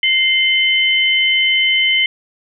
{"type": "tone pair together", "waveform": "sine", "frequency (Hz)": [2093, 3047], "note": ["C7", "G7"], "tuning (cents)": [0, -50], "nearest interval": "perfect fifth", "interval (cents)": 650, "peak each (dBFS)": -14, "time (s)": [0.03, 2.06], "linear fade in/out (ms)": 2, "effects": []}